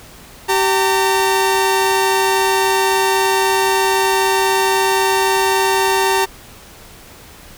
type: tone pair together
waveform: sawtooth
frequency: 386.6 / 910 Hz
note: G4 / A#5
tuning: -24 / -42 cents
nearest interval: octave + minor third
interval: 1482 cents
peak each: -12 dBFS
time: 0.48-6.26 s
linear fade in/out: 20 ms
effects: pink hiss -40 dBFS RMS until 7.57 s